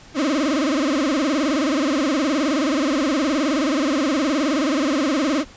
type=tone with vibrato; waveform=35% pulse; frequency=288 Hz; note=D4; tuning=34 cents flat; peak=-16 dBFS; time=0.14-5.45 s; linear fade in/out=50 ms; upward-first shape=sine; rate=19 Hz; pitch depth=200 cents each way; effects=pink hiss -45 dBFS RMS until 5.56 s + resampled to 16000 Hz